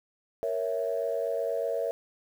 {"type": "chord", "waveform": "sine", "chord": "A# diminished", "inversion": "none", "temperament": "equal", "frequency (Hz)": [466.2, 554.4, 659.3], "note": ["A#4", "C#5", "E5"], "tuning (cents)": [0, 0, 0], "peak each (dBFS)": -31, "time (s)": [0.43, 1.91], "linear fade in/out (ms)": 0, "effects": ["tanh soft clip ceiling -18 dBFS", "9-bit"]}